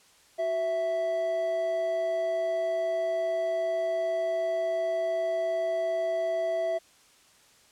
triangle tone pair together, 372.7 / 659.3 Hz, F#4 / E5, +13 / 0 cents, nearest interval minor seventh, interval 987 cents, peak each -35 / -24 dBFS, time 0.38-6.79 s, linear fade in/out 20 ms, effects white hiss -59 dBFS RMS until 7.71 s + low-pass 9000 Hz 12 dB/octave

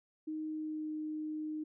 sine tone with pitch glide, 311.1 to 308.1 Hz, D#4 to D#4, 0 to -17 cents, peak -36 dBFS, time 0.27-1.64 s, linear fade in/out 10 ms, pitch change -17 cents, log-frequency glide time 0.48-0.91 s, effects none

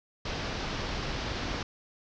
pink low-pass noise, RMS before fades -34 dBFS, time 0.25-1.63 s, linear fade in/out 5 ms, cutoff 5700 Hz, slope 48 dB/octave, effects none

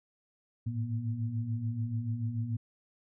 sine tone cluster, 106.8 / 113.7 / 239.8 Hz, G#2 / A#2 / A#3, +49 / -43 / +49 cents, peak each -38 / -32 / -39 dBFS, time 0.66-2.57 s, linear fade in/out 10 ms, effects none

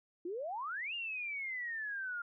sine exponential two-way sweep, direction up then down, 329.4 to 2848 to 1392 Hz, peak -37 dBFS, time 0.25-2.22 s, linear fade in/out 5 ms, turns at 0.94 s, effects none

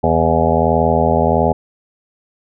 harmonic tone with a mistuned harmonic, 81.4 Hz, E2, 21 cents flat, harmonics 1 / 2 / 3 / 5 / 6 / 7 / 8 / 9 / 10, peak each -20 / -20 / -20 / -20 / -20 / -20 / -20 / -20 / -20 dBFS, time 0.03-1.53 s, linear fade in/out 10 ms, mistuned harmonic 10, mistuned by +63 cents, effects none

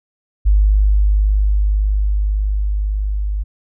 sine tone with level ramp, 50.9 Hz, G#1, 34 cents flat, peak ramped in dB -8 to -17 dBFS, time 0.45-3.44 s, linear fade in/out 20 ms, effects none

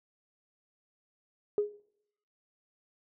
sine tone with exponential decay, 415.3 Hz, G#4, in tune, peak -21 dBFS, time 1.58-1.8 s, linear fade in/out 1 ms, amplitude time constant 47 ms, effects noise-tail reverb RT60 0.7 s tail -21 dB re dry + tanh soft clip ceiling -17 dBFS

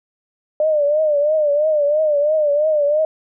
sine tone with vibrato, 600 Hz, D5, 37 cents sharp, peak -13 dBFS, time 0.6-3.05 s, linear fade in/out 2 ms, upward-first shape triangle, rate 3 Hz, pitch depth 99 cents each way, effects none

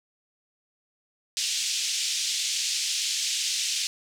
white band-pass noise, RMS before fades -28 dBFS, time 1.37-3.87 s, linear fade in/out 0 ms, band 2700 to 7100 Hz, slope 24 dB/octave, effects none

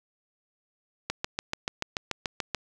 click train, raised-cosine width 0.2 ms, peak -11 dBFS, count 11, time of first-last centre 1.1-2.547 s, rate 6.91 Hz, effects none

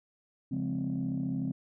sine chord, Db major seventh, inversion none, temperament equal, 138.59 / 174.61 / 207.7 / 261.6 Hz, Db3 / F3 / Ab3 / C4, 0 / 0 / 0 / 0 cents, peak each -35 / -35 / -37 / -32 dBFS, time 0.51-1.52 s, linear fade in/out 10 ms, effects tanh soft clip ceiling -24 dBFS

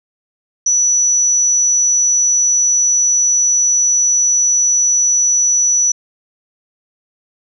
sine tone, 5920 Hz, F#8, in tune, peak -10 dBFS, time 0.66-5.92 s, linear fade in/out 5 ms, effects none

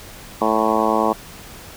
harmonic tone, 110 Hz, A2, in tune, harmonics 2 / 3 / 4 / 5 / 6 / 7 / 8 / 9 / 10, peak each -24 / -24 / -24 / -24 / -24 / -24 / -24 / -24 / -24 dBFS, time 0.41-1.13 s, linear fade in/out 5 ms, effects pink hiss -39 dBFS RMS until 1.76 s

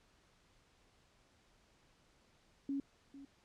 sine tone with echo, 277.1 Hz, C#4, 1 cent flat, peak -35 dBFS, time 2.69-2.8 s, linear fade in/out 2 ms, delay 450 ms, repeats 1, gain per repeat -15 dB, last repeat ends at 3.25 s, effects pink hiss -70 dBFS RMS until 3.44 s + low-pass 7000 Hz 12 dB/octave

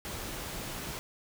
pink noise, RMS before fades -39 dBFS, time 0.05-0.99 s, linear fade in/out 0 ms, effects none

